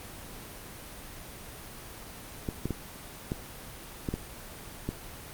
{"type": "clicks", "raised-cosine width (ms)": 3, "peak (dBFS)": -17, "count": 7, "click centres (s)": [2.488, 2.656, 2.707, 3.319, 4.088, 4.14, 4.89], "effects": ["pink hiss -44 dBFS RMS until 5.33 s", "Opus 24 kbps"]}